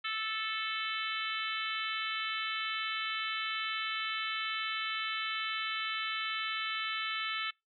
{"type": "harmonic tone", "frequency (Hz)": 438.9, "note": "A4", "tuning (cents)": -4, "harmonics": [3, 4, 5, 6, 7, 8, 9], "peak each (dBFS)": [-38, -41, -40, -42, -40, -44, -44], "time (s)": [0.04, 7.51], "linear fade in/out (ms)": 10, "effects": ["noise-tail reverb RT60 0.2 s tail -25 dB re dry"]}